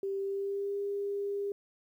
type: tone with pitch glide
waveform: sine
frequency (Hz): 392 to 402.3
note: G4 to G4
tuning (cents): 0 to +45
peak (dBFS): -31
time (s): 0.03-1.52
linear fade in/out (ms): 2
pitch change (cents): +45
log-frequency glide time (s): 0.19-0.78
effects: 11-bit